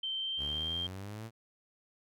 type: tone with pitch glide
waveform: sine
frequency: 3117 to 3182 Hz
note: G7 to G7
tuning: -11 to +25 cents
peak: -33 dBFS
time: 0.03-0.87 s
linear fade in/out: 5 ms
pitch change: +36 cents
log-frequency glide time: 0.15-0.71 s
type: exponential sweep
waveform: sawtooth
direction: up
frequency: 69 to 115.9 Hz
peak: -37 dBFS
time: 0.37-1.31 s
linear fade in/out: 50 ms
effects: none